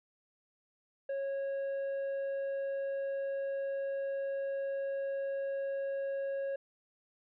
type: tone with tanh clipping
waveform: sine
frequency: 549 Hz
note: C#5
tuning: 17 cents flat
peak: -34 dBFS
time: 1.09-6.56 s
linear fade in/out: 5 ms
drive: 5 dB
effects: none